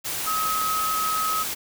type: tone in noise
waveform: sine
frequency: 1275 Hz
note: D#6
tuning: 42 cents sharp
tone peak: -23 dBFS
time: 0.26-1.44 s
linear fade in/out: 20 ms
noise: white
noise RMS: -29 dBFS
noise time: 0.04-1.55 s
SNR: +3 dB
effects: none